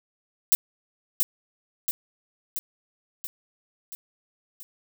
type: noise with echo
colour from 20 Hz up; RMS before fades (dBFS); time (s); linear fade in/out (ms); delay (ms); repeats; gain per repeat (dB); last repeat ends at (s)
violet; -18; 0.52-0.55; 0; 680; 6; -4; 4.63
effects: none